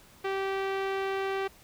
sawtooth tone with low-pass filter, 388.3 Hz, G4, 16 cents flat, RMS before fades -31 dBFS, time 0.24-1.48 s, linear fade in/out 10 ms, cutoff 2700 Hz, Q 1.1, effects pink hiss -56 dBFS RMS until 1.63 s

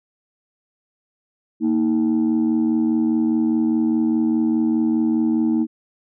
sine tone pair together, 231.8 / 316.7 Hz, A#3 / D#4, -10 / +31 cents, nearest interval perfect fourth, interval 541 cents, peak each -17 dBFS, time 1.6-5.67 s, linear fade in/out 50 ms, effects tanh soft clip ceiling -12 dBFS

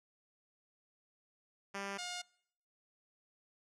5% pulse tone pair in turn, 198.1 / 713.9 Hz, G3 / F5, +18 / +38 cents, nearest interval octave + minor seventh, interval 2220 cents, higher second, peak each -28 dBFS, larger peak neither, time 1.74-1.98 / 1.98-2.22 s, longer neither, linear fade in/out 10 ms, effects noise-tail reverb RT60 0.7 s tail -25 dB re dry + low-pass 7000 Hz 12 dB/octave

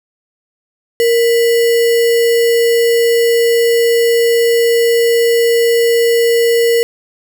sine tone with sample-and-hold, 466.2 Hz, A#4, in tune, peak -8 dBFS, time 1-6.83 s, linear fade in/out 0 ms, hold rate 2450 Hz, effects none

